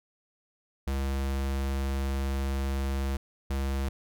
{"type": "tone pair in turn", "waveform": "square", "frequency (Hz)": [67.9, 67.9], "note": ["C#2", "C#2"], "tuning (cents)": [-35, -35], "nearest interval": "unison", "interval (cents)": 0, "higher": "neither", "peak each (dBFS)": -28, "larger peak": "neither", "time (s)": [[0.87, 3.17], [3.5, 3.89]], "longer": "first", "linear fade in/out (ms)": 5, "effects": []}